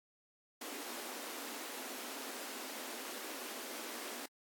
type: high-pass noise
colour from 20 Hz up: pink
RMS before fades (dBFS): -45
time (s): 0.61-4.26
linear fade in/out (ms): 5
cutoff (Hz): 230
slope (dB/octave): 96
effects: AAC 64 kbps